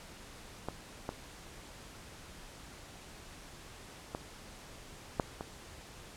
clicks, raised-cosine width 1 ms, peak -21 / -21 / -22 / -14 / -24 dBFS, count 5, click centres 0.686 / 1.091 / 4.149 / 5.198 / 5.409 s, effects pink hiss -51 dBFS RMS until 6.16 s + low-pass 10000 Hz 12 dB/octave

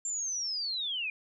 sine linear sweep, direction down, 7370 to 2387 Hz, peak -31 dBFS, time 0.05-1.1 s, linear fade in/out 2 ms, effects none

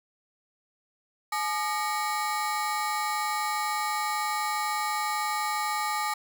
35% pulse ring-modulated tone, 1031 Hz, C6, 26 cents flat, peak -22 dBFS, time 1.32-6.14 s, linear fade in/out 5 ms, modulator 184 Hz, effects none

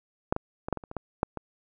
clicks, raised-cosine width 1 ms, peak -9 / -15 / -18 / -11 / -21 / -29 / -25 / -17 / -9 / -20 dBFS, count 10, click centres 0.325 / 0.364 / 0.685 / 0.727 / 0.773 / 0.838 / 0.914 / 0.967 / 1.231 / 1.373 s, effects none

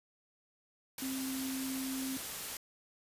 sine tone in noise, 264.6 Hz, C4, 20 cents sharp, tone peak -36 dBFS, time 1.02-2.17 s, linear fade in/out 2 ms, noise white, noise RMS -41 dBFS, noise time 0.98-2.57 s, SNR +2 dB, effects resampled to 32000 Hz

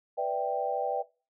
sine chord, E minor seventh, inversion second, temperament equal, 493.9 / 587.3 / 659.3 / 784 Hz, B4 / D5 / E5 / G5, 0 / 0 / 0 / 0 cents, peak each -33 / -33 / -34 / -31 dBFS, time 0.17-1.03 s, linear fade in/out 20 ms, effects noise-tail reverb RT60 0.3 s tail -19 dB re dry

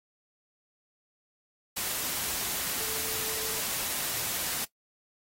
sine tone in noise, 440 Hz, A4, in tune, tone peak -42 dBFS, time 2.8-3.61 s, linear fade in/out 10 ms, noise white, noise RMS -32 dBFS, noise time 1.76-4.65 s, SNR -13 dB, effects noise-tail reverb RT60 0.1 s tail -18 dB re dry + AAC 48 kbps

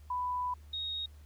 sine tone pair in turn, 993 / 3749 Hz, B5 / A#7, +9 / +9 cents, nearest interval octave + major seventh, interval 2300 cents, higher second, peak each -31 / -34 dBFS, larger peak first, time 0.1-0.54 / 0.73-1.06 s, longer first, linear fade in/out 5 ms, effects added 74 Hz sine -50 dBFS peak until 1.25 s + pink hiss -66 dBFS RMS until 1.25 s

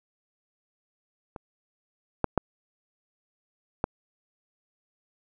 clicks, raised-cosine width 1 ms, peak -24 / -8 / -7 / -10 dBFS, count 4, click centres 1.362 / 2.243 / 2.377 / 3.841 s, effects none

